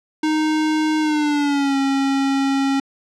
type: tone with pitch glide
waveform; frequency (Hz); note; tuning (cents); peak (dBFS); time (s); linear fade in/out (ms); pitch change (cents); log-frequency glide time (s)
square; 310 to 273; D#4 to C#4; -6 to -26; -17; 0.23-2.8; 5; -220; 1-1.77
effects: low-pass 6000 Hz 12 dB/octave